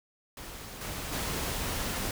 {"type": "noise with level steps", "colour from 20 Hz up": "pink", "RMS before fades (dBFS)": [-43, -37, -33], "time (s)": [0.37, 2.11], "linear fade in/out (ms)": 2, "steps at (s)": [0.81, 1.12], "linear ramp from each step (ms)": 5, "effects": []}